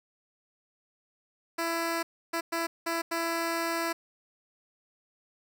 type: tone bursts at uneven times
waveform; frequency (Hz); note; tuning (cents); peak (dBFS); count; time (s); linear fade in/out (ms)
10% pulse; 333.4; E4; +20; -20; 5; 1.58-2.03 / 2.33-2.41 / 2.52-2.67 / 2.86-3.02 / 3.11-3.93; 10
effects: none